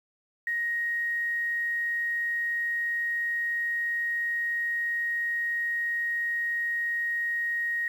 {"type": "tone with quantisation", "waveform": "sine", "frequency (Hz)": 1877, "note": "A#6", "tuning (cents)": 11, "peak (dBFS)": -26, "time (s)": [0.47, 7.88], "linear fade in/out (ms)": 2, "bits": 9, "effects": []}